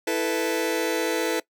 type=chord; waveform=sawtooth; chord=E suspended fourth; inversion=none; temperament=just; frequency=329.6 / 439.5 / 494.4 Hz; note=E4 / A4 / B4; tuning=0 / -2 / +2 cents; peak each=-23 dBFS; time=0.07-1.4 s; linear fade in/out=5 ms; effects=noise-tail reverb RT60 0.1 s tail -21 dB re dry